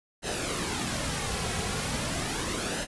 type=noise with flanger; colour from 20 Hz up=pink; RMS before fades=-31 dBFS; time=0.22-2.87 s; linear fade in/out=50 ms; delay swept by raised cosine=0.87 to 3.37 ms; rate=0.38 Hz; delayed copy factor=-0.55; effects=resampled to 24000 Hz